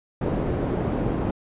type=low-pass noise; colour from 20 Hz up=white; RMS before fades=-25 dBFS; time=0.21-1.31 s; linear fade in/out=5 ms; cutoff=390 Hz; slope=12 dB/octave; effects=resampled to 8000 Hz